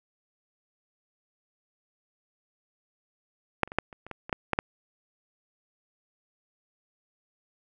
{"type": "clicks", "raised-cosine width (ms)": 0.5, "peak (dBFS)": [-6, -29, -23, -7, -29, -28, -21, -23, -10, -9, -8], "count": 11, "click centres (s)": [3.633, 3.676, 3.719, 3.786, 3.928, 4.066, 4.113, 4.295, 4.328, 4.533, 4.589], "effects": []}